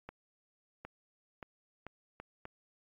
accelerating click train, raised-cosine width 0.5 ms, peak -29 dBFS, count 6, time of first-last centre 0.09-2.454 s, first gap 760 ms, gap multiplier 0.76, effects AAC 64 kbps

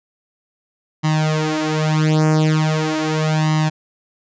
sawtooth tone with flanger, 155.56 Hz, D#3, in tune, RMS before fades -17 dBFS, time 1.03-3.7 s, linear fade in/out 20 ms, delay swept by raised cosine 1 to 6.3 ms, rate 0.4 Hz, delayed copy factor +0.9, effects resampled to 16000 Hz

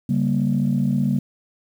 sine chord, G diminished, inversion second, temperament just, 141.12 / 196 / 235.2 Hz, Db3 / G3 / Bb3, +31 / 0 / +16 cents, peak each -21 dBFS, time 0.09-1.19 s, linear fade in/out 5 ms, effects tanh soft clip ceiling -10 dBFS + 8-bit

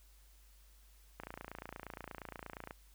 click train, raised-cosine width 0.5 ms, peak -29 dBFS, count 44, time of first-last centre 1.2-2.709 s, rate 28.5 Hz, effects added 50 Hz sine -60 dBFS peak until 2.94 s + white hiss -68 dBFS RMS until 2.94 s

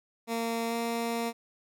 15% pulse tone with pitch glide, 230 to 232.4 Hz, A#3 to A#3, -23 to -5 cents, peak -23 dBFS, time 0.27-1.33 s, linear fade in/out 50 ms, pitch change +18 cents, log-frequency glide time 0.68-0.74 s, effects none

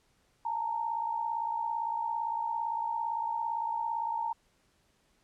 sine tone pair together, 863.3 / 921 Hz, A5 / A#5, -33 / -21 cents, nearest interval minor second, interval 112 cents, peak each -36 / -31 dBFS, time 0.45-4.33 s, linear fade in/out 5 ms, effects pink hiss -70 dBFS RMS until 5.23 s + low-pass 10000 Hz 12 dB/octave

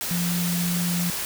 sine tone in noise, 174.61 Hz, F3, in tune, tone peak -23 dBFS, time 0.11-1.1 s, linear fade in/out 0 ms, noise white, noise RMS -29 dBFS, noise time 0.01-1.25 s, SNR +3 dB, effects none

